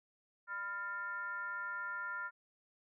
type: tone with frequency modulation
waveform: sine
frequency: 1396.9 Hz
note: F6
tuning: in tune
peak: -38 dBFS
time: 0.47-2.31 s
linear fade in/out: 50 ms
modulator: 399 Hz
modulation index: 0.75
effects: none